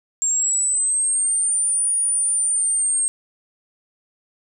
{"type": "linear two-way sweep", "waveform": "sine", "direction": "up then down", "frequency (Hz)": [7400, 9590, 8450], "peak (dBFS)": -17, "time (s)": [0.22, 3.08], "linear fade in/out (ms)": 0, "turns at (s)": 1.96, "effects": []}